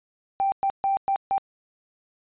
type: tone bursts at uneven times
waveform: sine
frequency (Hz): 784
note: G5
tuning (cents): 0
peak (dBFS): -19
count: 5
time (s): 0.4-0.52 / 0.63-0.7 / 0.84-0.97 / 1.08-1.16 / 1.31-1.38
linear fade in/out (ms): 0
effects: tanh soft clip ceiling -15 dBFS + resampled to 8000 Hz